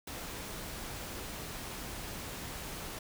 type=noise; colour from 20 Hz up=pink; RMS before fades=-42 dBFS; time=0.07-2.99 s; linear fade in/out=5 ms; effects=none